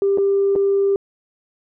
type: tone with dropouts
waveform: sine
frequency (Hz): 395.9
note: G4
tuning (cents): +17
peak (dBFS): -13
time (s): 0.02-0.96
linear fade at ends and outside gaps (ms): 1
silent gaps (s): 0.175-0.183 / 0.554-0.56
effects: tanh soft clip ceiling -9 dBFS